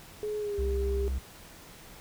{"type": "tone with pitch glide", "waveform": "sine", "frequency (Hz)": [422.5, 399.5], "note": ["G#4", "G4"], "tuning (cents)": [30, 33], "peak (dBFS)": -30, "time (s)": [0.23, 1.08], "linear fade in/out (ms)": 0, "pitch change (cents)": -97, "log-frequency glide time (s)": [0.39, 0.6]}
{"type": "tone", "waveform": "triangle", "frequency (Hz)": 65.41, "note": "C2", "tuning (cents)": 0, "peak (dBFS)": -26, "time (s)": [0.58, 1.19], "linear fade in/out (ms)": 10}
{"effects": ["pink hiss -50 dBFS RMS until 2 s"]}